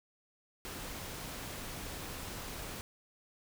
pink noise, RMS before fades -43 dBFS, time 0.65-2.81 s, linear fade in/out 0 ms, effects none

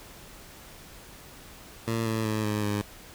15% pulse tone with pitch steps, 114 / 111.2 / 108.48 / 105.81 / 103.22 Hz, A#2 / A2 / A2 / G#2 / G#2, -38 / +19 / -24 / +33 / -10 cents, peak -20 dBFS, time 1.87-2.82 s, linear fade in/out 10 ms, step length 190 ms, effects pink hiss -48 dBFS RMS until 3.14 s

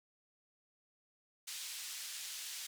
pink band-pass noise, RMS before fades -45 dBFS, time 1.47-2.67 s, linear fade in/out 10 ms, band 3300 to 11000 Hz, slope 12 dB/octave, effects none

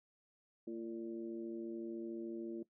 harmonic tone with a mistuned harmonic, 113.8 Hz, A#2, 41 cents flat, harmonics 2 / 3 / 4 / 5, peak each -46 / -42 / -54 / -56 dBFS, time 0.67-2.63 s, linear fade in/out 5 ms, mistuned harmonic 5, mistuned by +46 cents, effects noise-tail reverb RT60 0.1 s tail -18 dB re dry

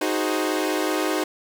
sawtooth chord, Ab dominant seventh, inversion second, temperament equal, 311.1 / 370 / 415.3 / 523.3 Hz, Eb4 / Gb4 / Ab4 / C5, 0 / 0 / 0 / 0 cents, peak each -21 / -23 / -26 / -26 dBFS, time 0.01-1.24 s, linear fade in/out 5 ms, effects none

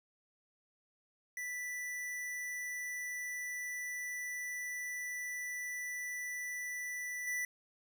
square tone with level steps, 1975.5 Hz, B6, in tune, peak -39 / -35 dBFS, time 1.37-7.45 s, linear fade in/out 2 ms, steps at 7.27 s, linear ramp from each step 5 ms, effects 11-bit

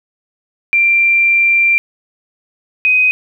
sine tone pair in turn, 2366 / 2509 Hz, D7 / D#7, +12 / +14 cents, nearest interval minor second, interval 102 cents, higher second, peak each -8 dBFS, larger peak neither, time 0.73-1.78 / 2.85-3.11 s, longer first, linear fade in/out 0 ms, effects 8-bit

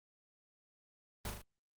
pink noise with echo, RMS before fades -40 dBFS, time 1.25-1.3 s, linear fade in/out 2 ms, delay 39 ms, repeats 3, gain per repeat -4 dB, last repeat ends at 1.417 s, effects Opus 24 kbps

